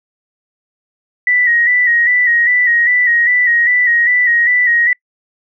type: tone with vibrato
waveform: sine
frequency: 1930 Hz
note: B6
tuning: 40 cents flat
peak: -9 dBFS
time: 1.27-4.93 s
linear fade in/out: 2 ms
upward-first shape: square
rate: 2.5 Hz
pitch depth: 43 cents each way
effects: noise-tail reverb RT60 0.1 s tail -26 dB re dry